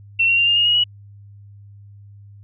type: tone with pitch steps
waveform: sine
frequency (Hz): 2710 / 2745 / 2780 / 2815 / 2851 / 2888 / 2925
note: E7 / F7 / F7 / F7 / F7 / F#7 / F#7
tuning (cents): +47 / -31 / -9 / +13 / +35 / -43 / -21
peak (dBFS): -13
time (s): 0.19-0.841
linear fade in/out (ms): 10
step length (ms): 93
effects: added 101 Hz sine -40 dBFS peak until 2.43 s